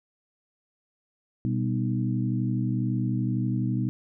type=harmonic tone with a mistuned harmonic; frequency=62 Hz; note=B1; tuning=7 cents sharp; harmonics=2 / 3 / 4 / 5; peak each=-26 / -30 / -31 / -33 dBFS; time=1.45-3.89 s; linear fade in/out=0 ms; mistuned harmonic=3; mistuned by=+94 cents; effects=none